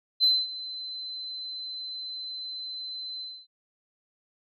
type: tone with ADSR envelope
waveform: sine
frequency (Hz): 4057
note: B7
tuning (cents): +46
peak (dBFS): -16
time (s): 0.2-3.47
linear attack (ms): 37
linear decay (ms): 230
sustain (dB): -18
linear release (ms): 260
effects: tanh soft clip ceiling -12 dBFS